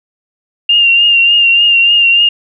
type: tone with vibrato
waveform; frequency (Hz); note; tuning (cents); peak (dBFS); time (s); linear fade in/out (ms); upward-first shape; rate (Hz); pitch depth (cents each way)
sine; 2794; F7; 0; -5; 0.69-2.29; 5; triangle; 3.4; 40
effects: none